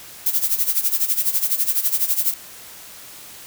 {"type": "noise with tremolo", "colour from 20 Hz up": "violet", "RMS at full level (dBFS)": -17, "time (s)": [0.26, 2.34], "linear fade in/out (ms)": 2, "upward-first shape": "sine", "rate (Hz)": 12, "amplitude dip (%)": 80, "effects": ["white hiss -40 dBFS RMS until 3.46 s"]}